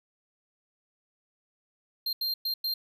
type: tone bursts at uneven times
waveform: square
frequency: 4186 Hz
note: C8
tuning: in tune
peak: -28 dBFS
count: 4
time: 2.06-2.13 / 2.21-2.34 / 2.45-2.54 / 2.64-2.74 s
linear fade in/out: 5 ms
effects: none